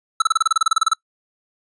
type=tone bursts; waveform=square; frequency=1316 Hz; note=E6; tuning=3 cents flat; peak=-12 dBFS; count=15; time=0.2-0.935 s; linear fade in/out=5 ms; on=21 ms; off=30 ms; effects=noise-tail reverb RT60 0.1 s tail -24 dB re dry + resampled to 22050 Hz